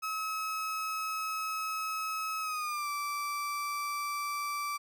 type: tone with pitch glide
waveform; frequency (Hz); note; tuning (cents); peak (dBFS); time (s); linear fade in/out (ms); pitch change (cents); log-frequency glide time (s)
35% pulse; 1285 to 1164.8; E6 to D6; -45 to -15; -31; 0.02-4.78; 20; -170; 2.41-2.89
effects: none